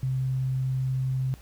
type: tone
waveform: sine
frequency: 130.81 Hz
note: C3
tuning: in tune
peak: -24 dBFS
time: 0.03-1.34 s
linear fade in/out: 0 ms
effects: added 60 Hz sine -47 dBFS peak until 1.41 s + pink hiss -55 dBFS RMS until 1.41 s